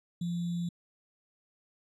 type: tone with sample-and-hold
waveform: sine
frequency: 172.8 Hz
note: F3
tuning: 18 cents flat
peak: -30 dBFS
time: 0.21-0.69 s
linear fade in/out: 5 ms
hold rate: 3675 Hz
effects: resampled to 24000 Hz